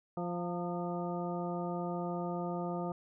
harmonic tone with a mistuned harmonic, 174.61 Hz, F3, in tune, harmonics 1 / 2 / 3 / 4 / 5 / 7, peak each -37 / -40 / -42 / -41 / -45 / -46 dBFS, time 0.17-2.92 s, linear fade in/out 2 ms, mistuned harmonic 5, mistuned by +51 cents, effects none

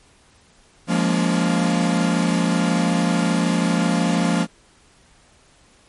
45% pulse chord, Bb minor seventh, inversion second, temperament equal with one note detuned, 174.61 / 207.7 / 233.1 / 284 Hz, F3 / Ab3 / Bb3 / Db4, 0 / 0 / 0 / +42 cents, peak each -20 / -24 / -23 / -25 dBFS, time 0.87-4.47 s, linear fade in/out 50 ms, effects pink hiss -54 dBFS RMS until 5.88 s + MP3 48 kbps

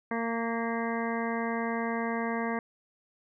harmonic tone with a mistuned harmonic, 230 Hz, A#3, 23 cents flat, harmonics 1 / 2 / 3 / 4 / 5 / 7 / 8 / 9, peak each -32 / -35 / -37 / -38 / -39 / -40 / -41 / -42 dBFS, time 0.11-2.59 s, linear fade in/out 2 ms, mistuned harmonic 8, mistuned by +29 cents, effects none

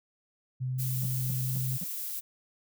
sine tone with pitch glide, 128.3 to 129.57 Hz, C3 to C3, -34 to -17 cents, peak -29 dBFS, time 0.6-1.78 s, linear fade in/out 20 ms, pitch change +17 cents, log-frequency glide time 1.36-1.59 s
violet noise, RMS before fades -36 dBFS, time 0.78-2.21 s, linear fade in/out 20 ms
triangle tone bursts, 175.7 Hz, F3, 11 cents sharp, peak -33 dBFS, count 4, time 1.03-1.84 s, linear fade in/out 5 ms, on 30 ms, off 230 ms
effects none

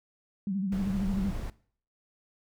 sine tone with vibrato, 193.5 Hz, G3, 22 cents flat, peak -28 dBFS, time 0.47-1.31 s, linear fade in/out 2 ms, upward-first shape sine, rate 13 Hz, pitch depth 100 cents each way
brown noise, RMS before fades -35 dBFS, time 0.72-1.5 s, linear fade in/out 2 ms
effects noise-tail reverb RT60 0.5 s tail -19 dB re dry

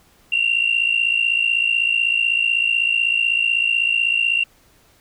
sine tone pair together, 2730 / 2786 Hz, F7 / F7, -40 / -5 cents, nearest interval unison, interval 35 cents, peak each -18 dBFS, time 0.32-4.44 s, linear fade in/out 5 ms, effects tanh soft clip ceiling -8 dBFS + pink hiss -55 dBFS RMS until 5 s

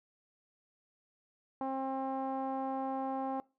sawtooth tone with low-pass filter, 266.4 Hz, C4, 31 cents sharp, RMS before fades -36 dBFS, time 1.61-3.4 s, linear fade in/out 0 ms, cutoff 890 Hz, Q 4.7, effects noise-tail reverb RT60 0.3 s tail -23 dB re dry

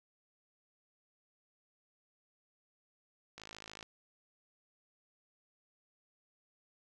click train, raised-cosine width 0.2 ms, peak -30 dBFS, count 25, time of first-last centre 3.38-3.828 s, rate 53.6 Hz, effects none

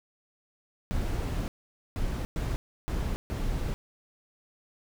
brown noise bursts at uneven times, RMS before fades -30 dBFS, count 5, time 0.91-1.48 / 1.96-2.25 / 2.36-2.56 / 2.88-3.16 / 3.3-3.74 s, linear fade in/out 0 ms, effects none

